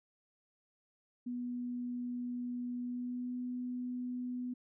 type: tone with pitch glide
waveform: sine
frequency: 244.9 to 248.3 Hz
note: B3 to B3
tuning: -14 to +9 cents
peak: -36 dBFS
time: 1.26-4.54 s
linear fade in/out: 10 ms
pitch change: +23 cents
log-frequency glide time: 2.79-3.37 s
effects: none